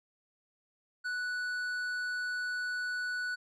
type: tone with tanh clipping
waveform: sine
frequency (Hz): 1480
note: F#6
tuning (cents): 0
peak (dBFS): -34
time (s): 1.04-3.36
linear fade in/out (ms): 20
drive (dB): 9
effects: none